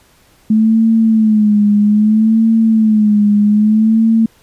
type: tone with vibrato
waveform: sine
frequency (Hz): 215.6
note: A3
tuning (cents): -35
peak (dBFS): -7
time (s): 0.5-4.26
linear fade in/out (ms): 5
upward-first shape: sine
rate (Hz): 0.62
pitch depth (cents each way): 74
effects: pink hiss -50 dBFS RMS until 4.42 s + resampled to 32000 Hz